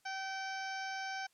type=harmonic tone; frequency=771 Hz; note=G5; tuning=29 cents flat; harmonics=1 / 2 / 3 / 4 / 5 / 6 / 7 / 8; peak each=-41 / -42 / -48 / -53 / -58 / -54 / -50 / -54 dBFS; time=0.05-1.27 s; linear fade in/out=10 ms; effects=white hiss -73 dBFS RMS until 1.33 s + low-pass 11000 Hz 12 dB/octave